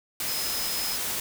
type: tone in noise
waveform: sine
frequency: 5100 Hz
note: D#8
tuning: 42 cents sharp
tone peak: -32 dBFS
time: 0.28-0.96 s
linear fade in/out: 2 ms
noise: white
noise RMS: -30 dBFS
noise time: 0.2-1.2 s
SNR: -5 dB
effects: none